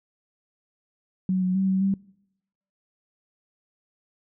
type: tone with pitch steps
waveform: sine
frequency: 186.4 / 183.9 / 191.6 / 189.7 / 195 Hz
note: F#3 / F#3 / G3 / F#3 / G3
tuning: +13 / -10 / -39 / +43 / -9 cents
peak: -20 dBFS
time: 1.29-1.94 s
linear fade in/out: 2 ms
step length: 130 ms
effects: noise-tail reverb RT60 0.8 s tail -23 dB re dry